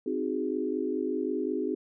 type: chord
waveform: sine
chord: Ab dominant seventh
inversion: first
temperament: equal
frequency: 261.6 / 311.1 / 370 / 415.3 Hz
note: C4 / Eb4 / Gb4 / Ab4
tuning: 0 / 0 / 0 / 0 cents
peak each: -33 dBFS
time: 0.06-1.75 s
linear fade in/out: 5 ms
effects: none